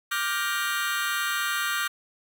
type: chord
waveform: sawtooth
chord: G minor seventh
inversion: second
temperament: just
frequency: 1176 / 1411.2 / 1568 / 1881.6 Hz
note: D6 / F6 / G6 / Bb6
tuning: +2 / +18 / 0 / +16 cents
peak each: -27 / -26 / -27 / -29 dBFS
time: 0.11-1.88 s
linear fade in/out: 10 ms
effects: none